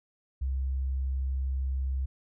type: tone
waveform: sine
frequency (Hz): 66.2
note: C2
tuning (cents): +21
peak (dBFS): -27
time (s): 0.41-2.06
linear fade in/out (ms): 10
effects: none